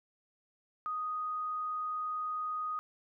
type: tone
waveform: sine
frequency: 1244.5 Hz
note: D#6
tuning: in tune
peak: -33 dBFS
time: 0.86-2.79 s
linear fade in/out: 0 ms
effects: none